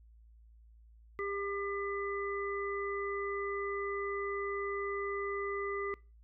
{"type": "harmonic tone", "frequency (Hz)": 400, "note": "G4", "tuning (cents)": 35, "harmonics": [1, 3, 5], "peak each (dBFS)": [-36, -40, -41], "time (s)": [1.19, 5.94], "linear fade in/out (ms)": 0, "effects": ["noise-tail reverb RT60 0.3 s tail -23 dB re dry", "added 56 Hz sine -56 dBFS peak until 6.23 s"]}